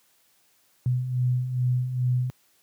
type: beating tone pair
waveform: sine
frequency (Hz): 123.47 / 125.87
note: B2 / B2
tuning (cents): 0 / +33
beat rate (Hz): 2.4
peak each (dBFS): -29 / -22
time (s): 0.86-2.3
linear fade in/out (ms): 0
effects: white hiss -64 dBFS RMS until 2.62 s + high-pass 80 Hz 12 dB/octave